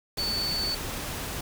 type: tone in noise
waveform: sine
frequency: 4486 Hz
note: C#8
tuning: 20 cents sharp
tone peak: -27 dBFS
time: 0.18-0.75 s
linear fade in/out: 5 ms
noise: pink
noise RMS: -34 dBFS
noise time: 0.17-1.41 s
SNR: +4 dB
effects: none